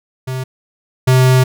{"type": "tone pair in turn", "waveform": "square", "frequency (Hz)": [129.7, 128.98], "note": ["C3", "C3"], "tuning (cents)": [-15, -24], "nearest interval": "unison", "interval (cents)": 9, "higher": "first", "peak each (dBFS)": [-20, -8], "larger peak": "second", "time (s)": [[0.27, 0.44], [1.07, 1.44]], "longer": "second", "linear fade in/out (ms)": 10, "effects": []}